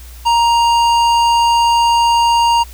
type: tone with hard clipping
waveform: triangle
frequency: 936 Hz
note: A#5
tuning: 7 cents sharp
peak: -11 dBFS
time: 0.25-2.64 s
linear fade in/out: 20 ms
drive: 17 dB
effects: added 60 Hz sine -32 dBFS peak until 2.73 s + white hiss -41 dBFS RMS until 2.73 s